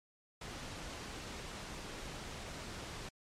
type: noise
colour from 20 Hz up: pink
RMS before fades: -45 dBFS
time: 0.41-3.09 s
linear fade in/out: 5 ms
effects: low-pass 7000 Hz 12 dB/octave + MP3 64 kbps